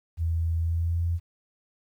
sine tone with pitch glide, 82.6 to 84.97 Hz, E2 to F2, +4 to -47 cents, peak -23 dBFS, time 0.17-1.2 s, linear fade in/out 50 ms, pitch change +49 cents, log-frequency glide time 0.6-1.02 s, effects 10-bit

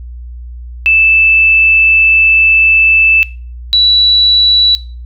sine tone pair in turn, 2636 / 3936 Hz, E7 / B7, -1 / -7 cents, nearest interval perfect fifth, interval 694 cents, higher second, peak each -5 dBFS, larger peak neither, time 0.86-3.23 / 3.73-4.75 s, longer first, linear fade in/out 0 ms, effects noise-tail reverb RT60 0.4 s tail -20 dB re dry + added 60 Hz sine -24 dBFS peak until 5.05 s

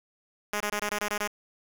5% pulse tone bursts, 207.7 Hz, G#3, in tune, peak -16 dBFS, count 8, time 0.53-1.275 s, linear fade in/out 2 ms, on 73 ms, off 23 ms, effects resampled to 32000 Hz + 7-bit

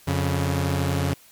sawtooth tone pair together, 89.06 / 140 Hz, F2 / C#3, +34 / +18 cents, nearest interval minor sixth, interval 784 cents, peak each -20 dBFS, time 0.07-1.14 s, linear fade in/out 10 ms, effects white hiss -52 dBFS RMS until 1.31 s + MP3 96 kbps

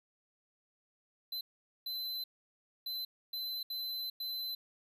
square tone bursts at uneven times, 4045 Hz, B7, 41 cents sharp, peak -37 dBFS, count 6, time 1.32-1.41 / 1.86-2.24 / 2.86-3.05 / 3.33-3.63 / 3.7-4.1 / 4.2-4.55 s, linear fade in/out 5 ms, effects none

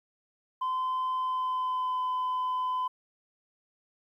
sine tone with pitch glide, 1027 to 1013.4 Hz, C6 to B5, -33 to +44 cents, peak -25 dBFS, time 0.61-2.88 s, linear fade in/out 10 ms, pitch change -23 cents, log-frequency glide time 1.15-2.02 s, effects tanh soft clip ceiling -26 dBFS + 11-bit

